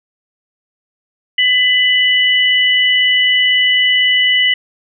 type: tone pair together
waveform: sine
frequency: 2004 / 2962 Hz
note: B6 / F#7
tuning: +25 / +1 cents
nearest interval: perfect fifth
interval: 676 cents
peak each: -12 dBFS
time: 1.38-4.54 s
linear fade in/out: 5 ms
effects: none